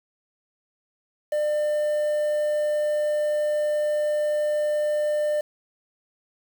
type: tone with quantisation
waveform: triangle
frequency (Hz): 599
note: D5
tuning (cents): +34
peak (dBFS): -19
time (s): 1.32-5.41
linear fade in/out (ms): 5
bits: 7
effects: none